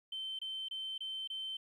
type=tone bursts; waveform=sine; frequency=3093 Hz; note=G7; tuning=24 cents flat; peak=-37 dBFS; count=5; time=0.12-1.57 s; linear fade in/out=5 ms; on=270 ms; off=25 ms; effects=tanh soft clip ceiling -34 dBFS + 12-bit